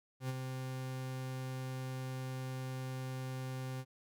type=tone with ADSR envelope; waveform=40% pulse; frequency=130 Hz; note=C3; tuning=11 cents flat; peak=-33 dBFS; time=0.2-3.85 s; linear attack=91 ms; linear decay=31 ms; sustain=-5 dB; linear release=53 ms; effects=none